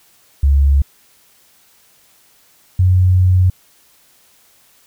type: tone pair in turn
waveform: sine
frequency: 69.7 / 91.9 Hz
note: C#2 / F#2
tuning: +10 / -11 cents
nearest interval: perfect fourth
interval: 479 cents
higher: second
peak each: -8 dBFS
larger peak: neither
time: 0.43-0.82 / 2.79-3.5 s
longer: second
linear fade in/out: 5 ms
effects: white hiss -52 dBFS RMS until 4.86 s